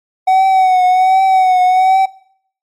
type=tone with vibrato; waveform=triangle; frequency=749 Hz; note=F#5; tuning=21 cents sharp; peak=-5 dBFS; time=0.27-2.06 s; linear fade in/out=10 ms; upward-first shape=triangle; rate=1.3 Hz; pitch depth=48 cents each way; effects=noise-tail reverb RT60 0.6 s tail -20 dB re dry + MP3 64 kbps